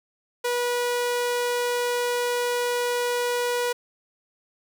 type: tone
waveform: sawtooth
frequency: 486.2 Hz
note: B4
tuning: 27 cents flat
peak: -19 dBFS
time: 0.44-3.73 s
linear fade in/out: 10 ms
effects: none